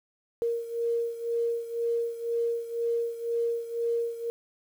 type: beating tone pair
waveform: sine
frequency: 466.2 / 468.2 Hz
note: A#4 / A#4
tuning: 0 / +8 cents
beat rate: 2 Hz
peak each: -28 / -32 dBFS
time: 0.42-4.3 s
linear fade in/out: 0 ms
effects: 9-bit